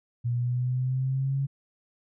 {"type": "exponential sweep", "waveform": "sine", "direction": "up", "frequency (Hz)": [119.2, 138.5], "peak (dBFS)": -24, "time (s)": [0.24, 1.47], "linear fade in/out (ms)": 20, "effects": []}